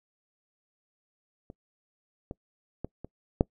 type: clicks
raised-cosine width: 2 ms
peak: -30 / -23 / -20 / -26 / -7 dBFS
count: 5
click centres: 1.501 / 2.311 / 2.846 / 3.046 / 3.409 s
effects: noise-tail reverb RT60 0.1 s tail -25 dB re dry